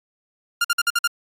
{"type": "tone bursts", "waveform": "sawtooth", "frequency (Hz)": 1401, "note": "F6", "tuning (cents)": 5, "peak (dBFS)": -13, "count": 6, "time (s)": [0.61, 1.075], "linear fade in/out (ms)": 5, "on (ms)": 35, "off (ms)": 51, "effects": ["AAC 48 kbps"]}